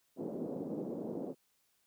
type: band-pass noise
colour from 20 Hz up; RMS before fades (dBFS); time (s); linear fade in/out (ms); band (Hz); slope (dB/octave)
pink; -40; 0.16-1.35; 50; 200 to 530; 24
effects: white hiss -75 dBFS RMS until 1.86 s